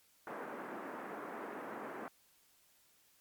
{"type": "band-pass noise", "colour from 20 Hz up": "pink", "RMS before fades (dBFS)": -45, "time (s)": [0.27, 2.08], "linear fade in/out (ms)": 0, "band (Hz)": [240, 1700], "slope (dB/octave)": 24, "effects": ["white hiss -69 dBFS RMS until 3.2 s", "MP3 96 kbps"]}